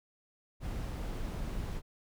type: noise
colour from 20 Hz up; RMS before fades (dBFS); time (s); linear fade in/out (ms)
brown; -37; 0.6-1.82; 50
effects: none